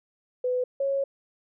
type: tone pair in turn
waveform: sine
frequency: 501 / 550 Hz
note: B4 / C#5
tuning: +25 / -14 cents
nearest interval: major second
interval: 161 cents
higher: second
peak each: -23 dBFS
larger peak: neither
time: 0.44-0.64 / 0.8-1.04 s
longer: second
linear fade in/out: 5 ms
effects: none